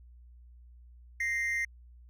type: tone pair together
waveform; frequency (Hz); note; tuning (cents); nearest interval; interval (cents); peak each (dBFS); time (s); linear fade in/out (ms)
triangle; 1864.7 / 2089; A#6 / C7; 0 / -3; major second; 197; -31 / -29; 1.2-1.65; 5
effects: added 60 Hz sine -51 dBFS peak until 2.09 s